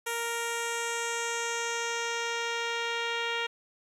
10% pulse tone with low-pass filter sweep, 466.2 Hz, A#4, in tune, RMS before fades -32 dBFS, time 0.06-3.47 s, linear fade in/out 10 ms, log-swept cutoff 11000 to 3600 Hz, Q 2.1, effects 10-bit

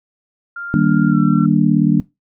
sine tone with pitch glide, 1396.9 to 1350.9 Hz, F6 to E6, 0 to +42 cents, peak -25 dBFS, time 0.56-1.46 s, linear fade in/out 5 ms, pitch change -58 cents, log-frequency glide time 1.1-1.16 s
sine chord, Eb major seventh, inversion none, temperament just, 155.56 / 194.45 / 233.3 / 291.7 Hz, Eb3 / G3 / Bb3 / D4, 0 / -14 / +2 / -12 cents, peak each -16 dBFS, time 0.74-2 s, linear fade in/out 0 ms
effects noise-tail reverb RT60 0.2 s tail -19 dB re dry

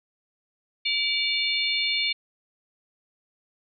harmonic tone with a mistuned harmonic, 714 Hz, F5, 38 cents sharp, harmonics 3 / 4 / 5 / 6, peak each -26 / -31 / -28 / -29 dBFS, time 0.85-2.13 s, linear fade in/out 10 ms, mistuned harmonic 3, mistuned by +130 cents, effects none

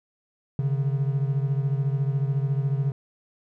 triangle beating tone pair, 135.4 / 149.4 Hz, C#3 / D3, -40 / +30 cents, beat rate 14 Hz, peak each -21 / -26 dBFS, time 0.59-2.92 s, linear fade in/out 2 ms, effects none

